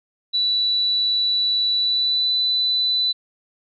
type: tone with pitch glide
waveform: sine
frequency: 3951 to 3990 Hz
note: B7 to B7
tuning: 0 to +17 cents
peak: -17 dBFS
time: 0.33-3.13 s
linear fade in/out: 20 ms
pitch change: +17 cents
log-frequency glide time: 1.77-2.33 s
effects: none